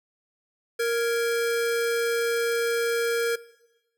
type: tone pair together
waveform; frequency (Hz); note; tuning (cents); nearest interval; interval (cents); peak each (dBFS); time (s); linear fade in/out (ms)
square; 466.2 / 1661.2; A#4 / G#6; 0 / 0; octave + minor seventh; 2200; -24 / -33; 0.79-3.36; 10
effects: noise-tail reverb RT60 1.0 s tail -19 dB re dry